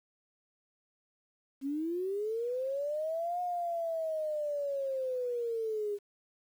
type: linear two-way sweep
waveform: sine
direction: up then down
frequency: 264.3 to 720 to 402.7 Hz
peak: -31 dBFS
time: 1.61-5.99 s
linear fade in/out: 50 ms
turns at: 3.41 s
effects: 10-bit